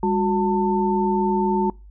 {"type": "tone cluster", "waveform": "sine", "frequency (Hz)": [202, 365.3, 894], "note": ["G#3", "F#4", "A5"], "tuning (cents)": [-48, -22, 27], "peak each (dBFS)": -22, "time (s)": [0.03, 1.7], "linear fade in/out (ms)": 2, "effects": ["noise-tail reverb RT60 0.3 s tail -25 dB re dry", "added 50 Hz sine -41 dBFS peak until 1.9 s"]}